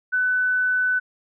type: tone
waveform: sine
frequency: 1500 Hz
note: F#6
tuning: 23 cents sharp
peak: -18 dBFS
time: 0.12-1 s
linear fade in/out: 20 ms
effects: none